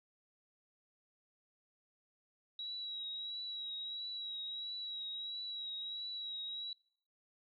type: tone with vibrato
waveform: sine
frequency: 3869 Hz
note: B7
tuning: 36 cents flat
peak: -40 dBFS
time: 2.59-6.73 s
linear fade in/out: 2 ms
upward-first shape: triangle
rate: 1.5 Hz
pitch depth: 37 cents each way
effects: noise-tail reverb RT60 0.6 s tail -26 dB re dry